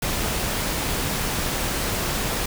pink noise, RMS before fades -25 dBFS, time 0.02-2.46 s, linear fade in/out 5 ms, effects none

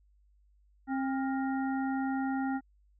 harmonic tone with a mistuned harmonic, 267 Hz, C4, 35 cents sharp, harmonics 1 / 3 / 5 / 7, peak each -30 / -36 / -42 / -46 dBFS, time 0.87-2.61 s, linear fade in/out 50 ms, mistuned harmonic 5, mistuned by +86 cents, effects added 50 Hz sine -62 dBFS peak until 2.99 s

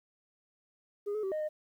sine tone with pitch steps, 409.6 / 427.6 / 384.3 / 617 / 612 Hz, G#4 / A4 / G4 / D#5 / D#5, -24 / -49 / -34 / -15 / -29 cents, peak -29 dBFS, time 1.06-1.49 s, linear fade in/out 20 ms, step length 86 ms, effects tanh soft clip ceiling -30 dBFS + 11-bit

